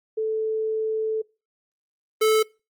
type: tone pair in turn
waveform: sine / square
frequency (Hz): 438.5 / 436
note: A4 / A4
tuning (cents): -6 / -16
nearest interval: unison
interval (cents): 10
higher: first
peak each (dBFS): -22 / -17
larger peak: second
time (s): 0.17-1.22 / 2.21-2.43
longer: first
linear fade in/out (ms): 10
effects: noise-tail reverb RT60 0.3 s tail -24 dB re dry + Opus 48 kbps